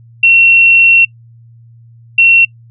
sine tone bursts at uneven times, 2722 Hz, F7, 45 cents flat, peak -3 dBFS, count 2, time 0.23-1.05 / 2.18-2.45 s, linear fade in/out 5 ms, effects noise-tail reverb RT60 0.1 s tail -24 dB re dry + added 116 Hz sine -37 dBFS peak until 2.7 s

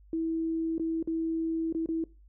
sine tone with dropouts, 325.9 Hz, E4, 20 cents flat, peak -27 dBFS, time 0.13-2.04 s, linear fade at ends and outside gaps 2 ms, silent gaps 0.781-0.796 / 1.027-1.074 / 1.726-1.748 / 1.86-1.888 s, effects noise-tail reverb RT60 0.3 s tail -21 dB re dry + added 50 Hz sine -53 dBFS peak until 2.28 s

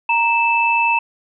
sine tone pair together, 932.3 / 2635 Hz, A#5 / E7, 0 / -1 cents, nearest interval octave + tritone, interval 1799 cents, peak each -16 dBFS, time 0.09-0.99 s, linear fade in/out 5 ms, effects none

